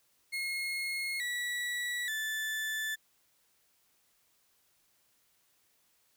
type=tone with pitch steps; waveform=35% pulse; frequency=2157 / 1944 / 1752 Hz; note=C#7 / B6 / A6; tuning=-48 / -28 / -8 cents; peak=-31 dBFS; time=0.32-2.96 s; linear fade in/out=20 ms; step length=880 ms; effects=white hiss -71 dBFS RMS until 6.16 s